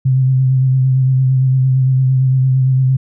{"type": "tone with vibrato", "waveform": "sine", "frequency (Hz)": 130.81, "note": "C3", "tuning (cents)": 0, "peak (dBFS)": -9, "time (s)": [0.05, 2.97], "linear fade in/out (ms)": 10, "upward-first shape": "sine", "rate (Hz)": 8.8, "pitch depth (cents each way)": 27, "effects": []}